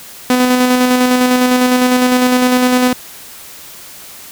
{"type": "tone with tremolo", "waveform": "sawtooth", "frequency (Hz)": 250.8, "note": "B3", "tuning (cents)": 27, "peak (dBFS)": -4, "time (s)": [0.3, 2.93], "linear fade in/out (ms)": 2, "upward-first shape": "square", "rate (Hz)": 9.9, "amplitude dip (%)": 30, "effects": ["white hiss -34 dBFS RMS until 4.31 s"]}